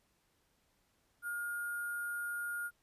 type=tone with sample-and-hold; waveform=sine; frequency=1421 Hz; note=F6; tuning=30 cents sharp; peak=-36 dBFS; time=1.22-2.71 s; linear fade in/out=50 ms; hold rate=11025 Hz; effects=pink hiss -75 dBFS RMS until 2.82 s + resampled to 32000 Hz